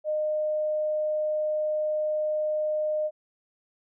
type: tone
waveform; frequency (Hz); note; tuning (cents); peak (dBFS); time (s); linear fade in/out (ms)
sine; 612; D#5; -29; -24; 0.04-3.11; 50
effects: none